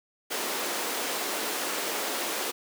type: high-pass noise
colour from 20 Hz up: pink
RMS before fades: -31 dBFS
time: 0.3-2.52 s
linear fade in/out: 20 ms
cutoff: 300 Hz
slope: 24 dB/octave
effects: none